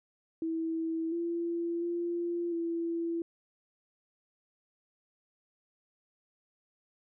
sine tone with pitch steps, 325.8 / 339.7 / 344.3 / 335.5 Hz, E4 / F4 / F4 / E4, -20 / -48 / -25 / +31 cents, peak -30 dBFS, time 0.42-3.22 s, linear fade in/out 2 ms, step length 700 ms, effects none

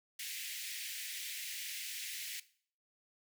pink high-pass noise, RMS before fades -43 dBFS, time 0.19-2.4 s, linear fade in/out 5 ms, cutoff 1900 Hz, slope 48 dB/octave, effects noise-tail reverb RT60 0.5 s tail -17 dB re dry

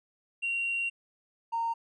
triangle tone pair in turn, 2754 / 921 Hz, F7 / A#5, -25 / -21 cents, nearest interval octave + perfect fifth, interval 1896 cents, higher first, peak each -25 / -24 dBFS, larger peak second, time 0.42-0.9 / 1.52-1.74 s, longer first, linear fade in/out 20 ms, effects tanh soft clip ceiling -25 dBFS + resampled to 24000 Hz

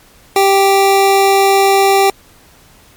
square tone pair together, 392 / 784 Hz, G4 / G5, 0 / 0 cents, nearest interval octave, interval 1200 cents, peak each -11 dBFS, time 0.36-2.1 s, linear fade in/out 2 ms, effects pink hiss -45 dBFS RMS until 2.96 s + MP3 96 kbps

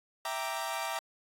sawtooth chord, E half-diminished seventh, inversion none, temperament equal, 659.3 / 784 / 932.3 / 1174.7 Hz, E5 / G5 / Bb5 / D6, 0 / 0 / 0 / 0 cents, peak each -35 / -35 / -34 / -36 dBFS, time 0.25-0.99 s, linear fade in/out 2 ms, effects AAC 48 kbps

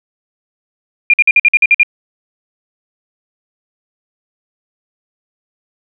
sine tone bursts, 2408 Hz, D7, 43 cents sharp, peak -4 dBFS, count 9, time 1.1-1.832 s, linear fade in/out 2 ms, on 36 ms, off 51 ms, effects none

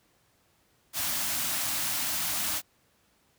white band-stop noise, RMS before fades -30 dBFS, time 0.93-2.62 s, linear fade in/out 50 ms, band 340 to 570 Hz, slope 96 dB/octave, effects pink hiss -67 dBFS RMS until 3.38 s + high-pass 60 Hz 12 dB/octave

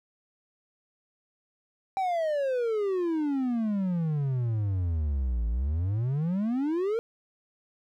triangle exponential two-way sweep, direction down then up, 784 to 54.3 to 472.2 Hz, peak -23 dBFS, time 1.97-6.99 s, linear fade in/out 0 ms, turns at 5.48 s, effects none

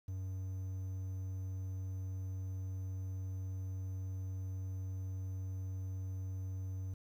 triangle tone with quantisation, 94.2 Hz, F#2, 32 cents sharp, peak -36 dBFS, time 0.08-6.94 s, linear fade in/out 5 ms, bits 11, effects none

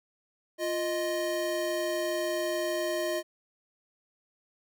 square tone pair together, 349.2 / 622.2 Hz, F4 / D#5, 0 / 0 cents, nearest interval minor seventh, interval 1000 cents, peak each -33 / -31 dBFS, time 0.58-3.23 s, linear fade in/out 50 ms, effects none

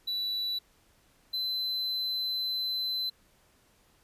triangle tone pair in turn, 3951 / 4050 Hz, B7 / B7, 0 / +43 cents, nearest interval unison, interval 43 cents, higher second, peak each -28 dBFS, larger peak neither, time 0.07-0.59 / 1.33-3.1 s, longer second, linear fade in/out 10 ms, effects pink hiss -65 dBFS RMS until 4.03 s + resampled to 32000 Hz

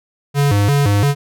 square tone with vibrato, 120.4 Hz, B2, 44 cents flat, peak -12 dBFS, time 0.34-1.15 s, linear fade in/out 50 ms, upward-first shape square, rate 2.9 Hz, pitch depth 290 cents each way, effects none

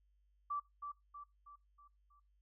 sine tone with echo, 1162 Hz, D6, 19 cents flat, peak -36 dBFS, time 0.5-0.6 s, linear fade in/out 10 ms, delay 320 ms, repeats 5, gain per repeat -6 dB, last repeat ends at 2.2 s, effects noise-tail reverb RT60 0.2 s tail -20 dB re dry + added 50 Hz sine -70 dBFS peak until 2.41 s

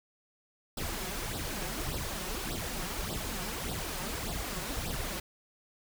pink noise with flanger, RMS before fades -36 dBFS, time 0.77-5.2 s, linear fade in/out 5 ms, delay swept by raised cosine 0.22 to 5.52 ms, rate 1.7 Hz, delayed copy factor +0.75, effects none

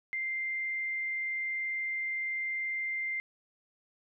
sine tone, 2093 Hz, C7, in tune, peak -31 dBFS, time 0.13-3.2 s, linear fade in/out 0 ms, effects none

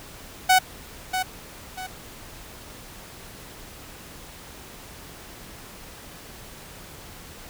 sawtooth tone with echo, 746 Hz, F#5, 14 cents sharp, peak -10 dBFS, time 0.49-0.59 s, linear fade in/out 10 ms, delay 640 ms, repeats 2, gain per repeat -9 dB, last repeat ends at 1.87 s, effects pink hiss -43 dBFS RMS until 7.49 s

